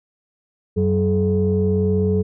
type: tone cluster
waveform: sine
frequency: 92.2 / 188.4 / 427.4 Hz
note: F#2 / F#3 / G#4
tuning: -6 / +32 / +50 cents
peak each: -19 dBFS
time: 0.76-2.23 s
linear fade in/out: 20 ms
effects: tanh soft clip ceiling -8 dBFS